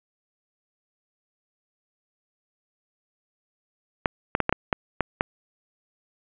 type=clicks; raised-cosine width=0.5 ms; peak=-5 dBFS; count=8; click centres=4.058 / 4.351 / 4.403 / 4.494 / 4.526 / 4.728 / 5.007 / 5.209 s; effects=resampled to 8000 Hz + 7-bit